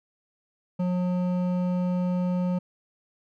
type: tone with hard clipping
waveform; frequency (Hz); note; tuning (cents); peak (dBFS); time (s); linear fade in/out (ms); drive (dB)
triangle; 180; F#3; -47; -25; 0.79-2.59; 10; 14
effects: none